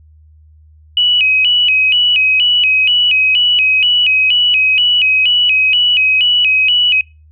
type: tone with vibrato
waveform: sine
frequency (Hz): 2733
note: F7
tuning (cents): -38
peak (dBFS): -8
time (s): 0.97-7.01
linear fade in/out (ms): 2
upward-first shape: square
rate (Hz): 2.1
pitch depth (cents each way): 130
effects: noise-tail reverb RT60 0.3 s tail -26 dB re dry + added 77 Hz sine -41 dBFS peak until 7.31 s